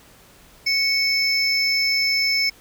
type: tone pair together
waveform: triangle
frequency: 2217 / 5273 Hz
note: C#7 / E8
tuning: 0 / 0 cents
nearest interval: octave + minor third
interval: 1500 cents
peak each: -19 dBFS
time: 0.66-2.5 s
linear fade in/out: 10 ms
effects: pink hiss -50 dBFS RMS until 2.6 s